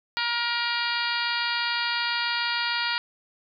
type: harmonic tone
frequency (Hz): 473.1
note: A#4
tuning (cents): +26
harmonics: 2 / 3 / 4 / 5 / 6 / 7 / 8 / 9 / 10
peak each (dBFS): -32 / -30 / -32 / -33 / -34 / -36 / -36 / -34 / -34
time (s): 0.17-2.98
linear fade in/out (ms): 0
effects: none